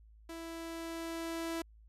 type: tone with level ramp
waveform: sawtooth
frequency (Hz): 330.7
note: E4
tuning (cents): +6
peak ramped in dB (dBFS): -39 to -31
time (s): 0.29-1.62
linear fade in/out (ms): 5
effects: added 54 Hz sine -56 dBFS peak until 1.88 s + resampled to 32000 Hz